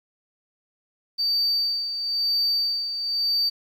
sine tone with tremolo, 4617 Hz, D8, 30 cents flat, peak -17 dBFS, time 1.18-3.5 s, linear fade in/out 20 ms, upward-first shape sine, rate 1 Hz, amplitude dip 65%, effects tanh soft clip ceiling -18 dBFS + 9-bit

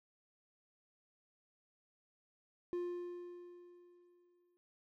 triangle tone with exponential decay, 352.3 Hz, F4, 15 cents sharp, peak -33 dBFS, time 2.73-4.57 s, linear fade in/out 0 ms, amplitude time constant 400 ms, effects none

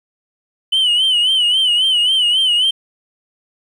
sine tone with vibrato, 3000 Hz, F#7, 23 cents sharp, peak -9 dBFS, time 0.72-2.71 s, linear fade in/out 10 ms, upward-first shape sine, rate 3.7 Hz, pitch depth 88 cents each way, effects tanh soft clip ceiling -10 dBFS + 8-bit

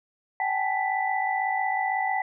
sine tone cluster, 766 / 822 / 868 / 1981 Hz, G5 / G#5 / A5 / B6, -40 / -18 / -24 / +5 cents, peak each -27 / -31 / -31 / -29 dBFS, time 0.4-2.22 s, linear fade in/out 2 ms, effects none

